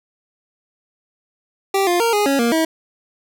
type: tone with pitch steps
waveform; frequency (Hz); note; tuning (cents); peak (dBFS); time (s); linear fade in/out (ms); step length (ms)
25% pulse; 390.8 / 351.1 / 462.8 / 414 / 276.2 / 235 / 322; G4 / F4 / A#4 / G#4 / C#4 / A#3 / E4; -5 / +9 / -13 / -5 / -6 / +14 / -41; -11; 1.74-2.65; 5; 130
effects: none